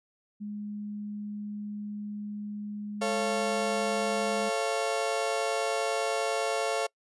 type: tone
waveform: sine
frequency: 207.7 Hz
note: G#3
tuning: in tune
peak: -34 dBFS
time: 0.4-4.5 s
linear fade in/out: 20 ms
type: chord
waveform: 35% pulse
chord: A augmented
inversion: none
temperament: just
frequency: 440 / 550 / 687.5 Hz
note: A4 / C#5 / E#5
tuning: 0 / -14 / -27 cents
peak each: -30 dBFS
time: 3.01-6.87 s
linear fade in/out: 10 ms
effects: noise-tail reverb RT60 0.1 s tail -25 dB re dry + resampled to 24000 Hz